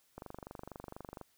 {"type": "click train", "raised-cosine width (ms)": 1, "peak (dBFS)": -30, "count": 26, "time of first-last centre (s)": [0.18, 1.213], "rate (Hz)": 24.2, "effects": ["white hiss -71 dBFS RMS until 1.37 s"]}